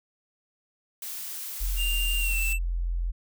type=noise; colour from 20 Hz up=blue; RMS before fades=-36 dBFS; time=1.02-2.53 s; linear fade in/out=2 ms
type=tone; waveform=sine; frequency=43.07 Hz; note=F1; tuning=23 cents flat; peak=-25 dBFS; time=1.6-3.12 s; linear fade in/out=20 ms
type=tone with pitch glide; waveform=square; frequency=2791 to 2663 Hz; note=F7 to E7; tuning=-2 to +17 cents; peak=-28 dBFS; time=1.76-2.59 s; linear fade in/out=50 ms; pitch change=-81 cents; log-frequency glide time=2.18-2.4 s
effects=none